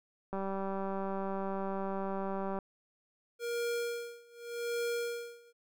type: click train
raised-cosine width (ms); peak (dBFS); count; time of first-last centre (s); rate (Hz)
1; -24; 439; 0.33-2.588; 194
type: tone with tremolo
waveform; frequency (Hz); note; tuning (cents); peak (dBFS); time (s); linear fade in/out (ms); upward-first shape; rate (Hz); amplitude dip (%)
square; 472.4; A#4; +23; -32; 3.39-5.53; 50; sine; 0.85; 95
effects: none